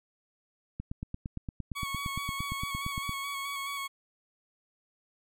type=click train; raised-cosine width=5 ms; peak=-23 dBFS; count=21; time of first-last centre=0.8-3.094 s; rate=8.72 Hz
type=tone with vibrato; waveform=20% pulse; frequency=1114 Hz; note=C#6; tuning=8 cents sharp; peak=-29 dBFS; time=1.75-3.88 s; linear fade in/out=20 ms; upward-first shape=square; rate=4.7 Hz; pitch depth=20 cents each way
effects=none